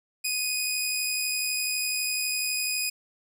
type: tone pair together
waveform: 15% pulse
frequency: 2489 / 5050 Hz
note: D#7 / D#8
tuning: 0 / +25 cents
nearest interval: octave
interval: 1225 cents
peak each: -20 / -29 dBFS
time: 0.24-2.9 s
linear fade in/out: 10 ms
effects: none